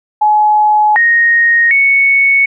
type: tone with pitch steps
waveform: sine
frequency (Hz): 847 / 1865 / 2216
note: G#5 / A#6 / C#7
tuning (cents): +34 / 0 / -1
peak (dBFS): -6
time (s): 0.21-2.46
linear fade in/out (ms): 10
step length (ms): 750
effects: none